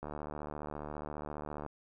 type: click train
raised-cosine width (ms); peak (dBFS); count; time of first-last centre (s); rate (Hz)
1; -27; 123; 0.03-1.663; 74.7
effects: none